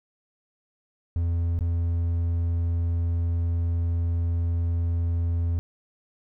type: tone with dropouts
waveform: triangle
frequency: 84.8 Hz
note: E2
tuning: 50 cents sharp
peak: -20 dBFS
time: 1.16-5.59 s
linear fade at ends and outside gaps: 0 ms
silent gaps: 1.59-1.608 s
effects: none